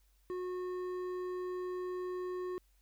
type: tone with hard clipping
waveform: sine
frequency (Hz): 363.8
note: F#4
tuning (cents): -29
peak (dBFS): -38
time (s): 0.3-2.58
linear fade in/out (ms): 0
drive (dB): 8
effects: added 48 Hz sine -66 dBFS peak until 2.81 s + white hiss -75 dBFS RMS until 2.81 s